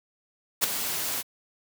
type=noise with ADSR envelope; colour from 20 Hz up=white; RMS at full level=-19 dBFS; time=0.61-1.23 s; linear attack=29 ms; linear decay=8 ms; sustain=-11 dB; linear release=31 ms; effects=high-pass 100 Hz 12 dB/octave